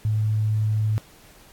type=tone; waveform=sine; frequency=107.8 Hz; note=A2; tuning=35 cents flat; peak=-19 dBFS; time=0.05-0.98 s; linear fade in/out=0 ms; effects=pink hiss -51 dBFS RMS until 1.52 s + AAC 64 kbps